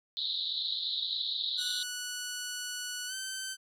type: band-pass noise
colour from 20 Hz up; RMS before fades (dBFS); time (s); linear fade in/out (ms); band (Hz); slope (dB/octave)
white; -34; 0.17-1.83; 0; 3600 to 4100; 96
type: tone with pitch glide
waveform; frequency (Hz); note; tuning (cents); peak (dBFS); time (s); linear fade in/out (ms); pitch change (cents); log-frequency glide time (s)
10% pulse; 1475 to 1541.2; F#6 to G6; -6 to -30; -27; 1.57-3.57; 50; +76; 3.07-3.14
effects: none